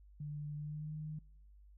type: tone with pitch glide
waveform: sine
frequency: 148.1 to 153.86 Hz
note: D3 to D#3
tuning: +15 to -19 cents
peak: -40 dBFS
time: 0.2-1.19 s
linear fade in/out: 5 ms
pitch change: +66 cents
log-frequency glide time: 0.55-0.92 s
effects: noise-tail reverb RT60 0.8 s tail -26 dB re dry + added 50 Hz sine -57 dBFS peak until 1.77 s